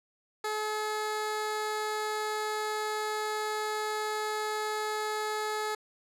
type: tone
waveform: 15% pulse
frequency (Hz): 427.7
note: A4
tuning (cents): -49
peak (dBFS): -24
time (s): 0.44-5.75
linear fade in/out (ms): 5
effects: low-pass 12000 Hz 12 dB/octave